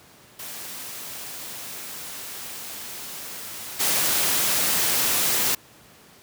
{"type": "noise with level steps", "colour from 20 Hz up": "white", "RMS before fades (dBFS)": [-36, -22], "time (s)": [0.39, 5.55], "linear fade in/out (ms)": 5, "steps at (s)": 3.79, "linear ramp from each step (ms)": 20, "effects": ["pink hiss -51 dBFS RMS until 6.22 s", "high-pass 100 Hz 12 dB/octave"]}